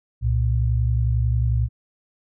sine tone pair together, 65.41 / 116.54 Hz, C2 / A#2, 0 / 0 cents, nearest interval minor seventh, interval 1000 cents, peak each -20 dBFS, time 0.21-1.69 s, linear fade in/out 50 ms, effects none

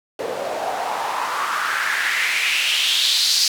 white noise with band-pass filter sweep, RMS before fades -21 dBFS, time 0.19-3.48 s, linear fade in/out 2 ms, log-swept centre 480 to 4900 Hz, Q 3.7, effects none

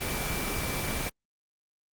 sine tone in noise, 2334 Hz, D7, 11 cents flat, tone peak -38 dBFS, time 0-1.1 s, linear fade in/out 20 ms, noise pink, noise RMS -31 dBFS, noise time 0-1.1 s, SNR -10 dB, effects Opus 24 kbps

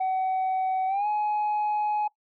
sine tone with pitch glide, 754 to 841.5 Hz, F#5 to G#5, +32 to +23 cents, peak -21 dBFS, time 0-2.08 s, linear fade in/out 10 ms, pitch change +191 cents, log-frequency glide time 0.87-1.07 s, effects noise-tail reverb RT60 0.1 s tail -20 dB re dry + tanh soft clip ceiling -22 dBFS

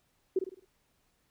sine tone with echo, 376 Hz, F#4, 28 cents sharp, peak -23 dBFS, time 0.36-0.39 s, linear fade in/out 5 ms, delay 52 ms, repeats 5, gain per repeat -7 dB, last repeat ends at 0.65 s, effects pink hiss -73 dBFS RMS until 1.3 s

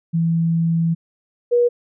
sine tone pair in turn, 165.7 / 481.8 Hz, E3 / B4, +9 / -43 cents, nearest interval octave + tritone, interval 1848 cents, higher second, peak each -15 / -12 dBFS, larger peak second, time 0.13-0.95 / 1.51-1.69 s, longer first, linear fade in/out 20 ms, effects none

